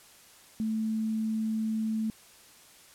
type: tone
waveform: sine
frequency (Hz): 220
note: A3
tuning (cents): 0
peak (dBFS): -27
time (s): 0.6-2.1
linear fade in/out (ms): 0
effects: white hiss -55 dBFS RMS until 2.94 s + low-pass 12000 Hz 12 dB/octave